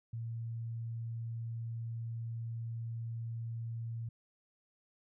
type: tone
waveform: sine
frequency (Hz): 115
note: A#2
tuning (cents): -23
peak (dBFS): -37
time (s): 0.13-4.09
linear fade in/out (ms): 5
effects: none